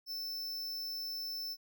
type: tone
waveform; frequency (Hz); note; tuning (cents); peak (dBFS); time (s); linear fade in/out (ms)
square; 5300; E8; +9; -38; 0.06-1.57; 50
effects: none